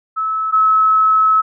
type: tone pair in turn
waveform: sine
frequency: 1300 / 1293.2 Hz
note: E6 / E6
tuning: -24 / -34 cents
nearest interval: unison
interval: 10 cents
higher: first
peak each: -16 / -9 dBFS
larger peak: second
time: 0.16-0.52 / 0.52-1.42 s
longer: second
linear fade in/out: 20 ms
effects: none